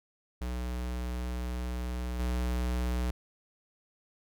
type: tone with level steps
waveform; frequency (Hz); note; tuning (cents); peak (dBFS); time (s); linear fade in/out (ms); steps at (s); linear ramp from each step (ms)
square; 61.3; B1; -12; -33 / -29; 0.41-3.11; 5; 2.19; 10
effects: none